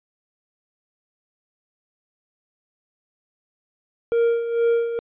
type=tone with tremolo; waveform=triangle; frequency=466.2 Hz; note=A#4; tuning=in tune; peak=-13 dBFS; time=4.12-4.99 s; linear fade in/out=0 ms; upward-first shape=sine; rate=2.2 Hz; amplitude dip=65%; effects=resampled to 8000 Hz